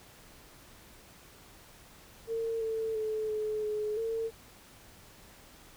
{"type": "tone with pitch steps", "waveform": "sine", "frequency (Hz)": [454.5, 445.5, 433.8, 428.5, 424.1, 451.7], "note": ["A#4", "A4", "A4", "A4", "G#4", "A4"], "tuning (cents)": [-44, 22, -25, -46, 36, 45], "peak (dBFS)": -30, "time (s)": [2.27, 4.31], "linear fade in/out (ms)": 50, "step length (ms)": 340, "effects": ["pink hiss -55 dBFS RMS until 5.76 s"]}